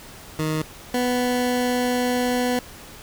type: tone pair in turn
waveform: 20% pulse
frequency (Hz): 156 / 247.6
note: D#3 / B3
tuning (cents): +5 / +5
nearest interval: minor sixth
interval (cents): 800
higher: second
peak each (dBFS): -17 / -15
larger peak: second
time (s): 0.39-0.62 / 0.94-2.59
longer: second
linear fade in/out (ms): 2
effects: pink hiss -42 dBFS RMS until 3.02 s